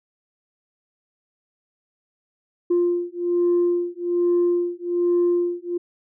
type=beating tone pair; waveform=sine; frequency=349.2 / 350.4 Hz; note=F4 / F4; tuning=0 / +6 cents; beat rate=1.2 Hz; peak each=-20 dBFS; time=2.7-5.78 s; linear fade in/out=10 ms; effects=tanh soft clip ceiling -13 dBFS